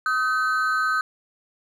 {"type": "ring-modulated tone", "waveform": "triangle", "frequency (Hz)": 1396.9, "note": "F6", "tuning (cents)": 0, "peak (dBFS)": -15, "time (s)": [0.06, 1.01], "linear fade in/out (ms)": 2, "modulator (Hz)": 132, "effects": []}